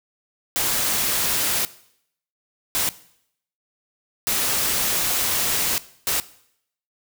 white noise bursts at uneven times, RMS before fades -22 dBFS, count 4, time 0.56-1.65 / 2.75-2.89 / 4.27-5.78 / 6.07-6.2 s, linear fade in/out 0 ms, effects noise-tail reverb RT60 0.7 s tail -18 dB re dry

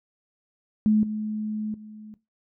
sine tone with level steps, 214.1 Hz, A3, 47 cents flat, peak -16 / -26 / -39 dBFS, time 0.86-2.14 s, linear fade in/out 0 ms, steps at 1.03 / 1.74 s, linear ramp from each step 2 ms, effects noise-tail reverb RT60 0.2 s tail -17 dB re dry

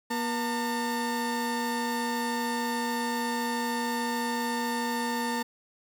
30% pulse tone pair together, 239.4 / 904 Hz, A#3 / A5, +46 / +47 cents, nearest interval octave + major seventh, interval 2301 cents, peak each -28 dBFS, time 0.1-5.43 s, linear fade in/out 10 ms, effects none

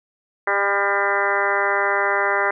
harmonic tone with a mistuned harmonic, 200 Hz, G3, 35 cents sharp, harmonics 2 / 3 / 4 / 5 / 6 / 7 / 8 / 9 / 10, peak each -26 / -26 / -26 / -26 / -26 / -26 / -26 / -26 / -26 dBFS, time 0.47-2.51 s, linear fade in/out 5 ms, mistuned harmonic 8, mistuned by -16 cents, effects none

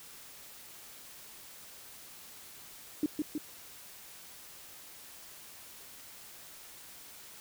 sine tone with echo, 301.5 Hz, D4, 46 cents sharp, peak -25 dBFS, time 3.03-3.06 s, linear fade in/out 2 ms, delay 160 ms, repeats 2, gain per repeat -3 dB, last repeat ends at 3.38 s, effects white hiss -51 dBFS RMS until 7.4 s

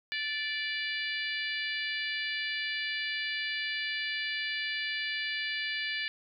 harmonic tone, 584 Hz, D5, 10 cents flat, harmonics 3 / 4 / 5 / 6 / 7 / 8, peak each -35 / -37 / -39 / -41 / -42 / -43 dBFS, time 0.12-6.08 s, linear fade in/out 0 ms, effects none

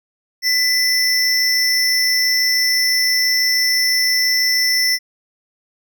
square tone pair together, 2000 / 5367 Hz, B6 / E8, +21 / +30 cents, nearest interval octave + perfect fourth, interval 1709 cents, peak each -19 / -16 dBFS, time 0.42-4.99 s, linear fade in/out 50 ms, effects none

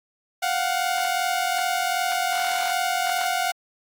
sawtooth tone pair together, 704 / 746.6 Hz, F5 / F#5, +14 / +15 cents, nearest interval minor second, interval 101 cents, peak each -21 dBFS, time 0.42-3.52 s, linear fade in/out 10 ms, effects AAC 64 kbps

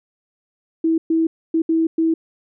sine tone bursts at uneven times, 325.2 Hz, E4, 23 cents flat, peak -14 dBFS, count 5, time 0.84-0.98 / 1.1-1.27 / 1.54-1.62 / 1.69-1.87 / 1.98-2.14 s, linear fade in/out 5 ms, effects none

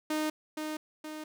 sawtooth tone with echo, 308.2 Hz, D#4, 16 cents flat, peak -25 dBFS, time 0.1-0.3 s, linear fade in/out 5 ms, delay 470 ms, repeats 2, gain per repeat -5 dB, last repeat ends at 1.24 s, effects none

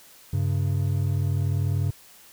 triangle tone pair together, 97.23 / 137.5 Hz, G2 / C#3, -14 / -14 cents, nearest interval tritone, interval 600 cents, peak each -21 / -24 dBFS, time 0.33-1.91 s, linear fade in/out 5 ms, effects white hiss -51 dBFS RMS until 2.32 s

